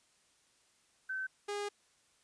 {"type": "tone pair in turn", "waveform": ["sine", "sawtooth"], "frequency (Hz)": [1535, 409.5], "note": ["G6", "G#4"], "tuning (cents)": [-37, -24], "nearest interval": "octave + major seventh", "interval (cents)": 2287, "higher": "first", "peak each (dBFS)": [-35, -32], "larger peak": "second", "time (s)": [[1.09, 1.27], [1.48, 1.69]], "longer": "second", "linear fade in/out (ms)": 10, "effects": ["white hiss -70 dBFS RMS until 2.23 s", "resampled to 22050 Hz"]}